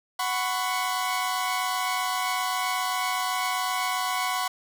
sawtooth chord, F# suspended fourth, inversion none, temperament equal with one note detuned, 740 / 1001 / 1108.7 Hz, F#5 / B5 / C#6, 0 / +23 / 0 cents, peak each -26 dBFS, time 0.19-4.48 s, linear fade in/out 5 ms, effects none

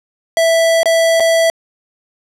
square tone with dropouts, 659 Hz, E5, 1 cent flat, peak -10 dBFS, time 0.37-1.5 s, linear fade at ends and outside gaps 1 ms, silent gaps 0.832-0.857 / 1.199-1.204 s, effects low-pass 12000 Hz 12 dB/octave

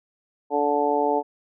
harmonic tone, 145.6 Hz, D3, 15 cents flat, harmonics 2 / 3 / 4 / 5 / 6, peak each -28 / -24 / -27 / -26 / -24 dBFS, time 0.5-1.23 s, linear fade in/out 50 ms, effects none

